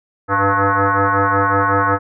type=tone with frequency modulation; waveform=sine; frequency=101.7 Hz; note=G#2; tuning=36 cents flat; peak=-12 dBFS; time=0.28-1.99 s; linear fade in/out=50 ms; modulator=198 Hz; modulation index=7.4; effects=none